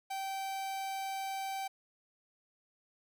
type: tone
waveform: 45% pulse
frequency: 776 Hz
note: G5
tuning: 18 cents flat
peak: -36 dBFS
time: 0.1-1.68 s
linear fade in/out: 10 ms
effects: none